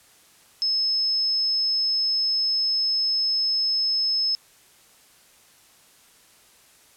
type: tone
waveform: sine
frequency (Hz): 5200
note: E8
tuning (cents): -24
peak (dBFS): -20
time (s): 0.62-4.35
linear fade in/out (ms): 0
effects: white hiss -55 dBFS RMS until 6.96 s + low-pass 12000 Hz 12 dB/octave